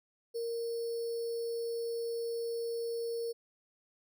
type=tone with sample-and-hold; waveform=sine; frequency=465.2 Hz; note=A#4; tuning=4 cents flat; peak=-33 dBFS; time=0.34-3.33 s; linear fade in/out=20 ms; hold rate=4900 Hz; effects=none